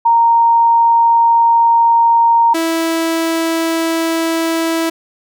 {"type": "tone pair in turn", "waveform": ["sine", "sawtooth"], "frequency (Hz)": [928, 328.1], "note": ["A#5", "E4"], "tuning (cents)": [-8, -8], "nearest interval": "octave + tritone", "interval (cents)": 1800, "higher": "first", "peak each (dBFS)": [-7, -10], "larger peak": "first", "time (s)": [[0.05, 2.54], [2.54, 4.9]], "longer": "first", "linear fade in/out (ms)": 10, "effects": []}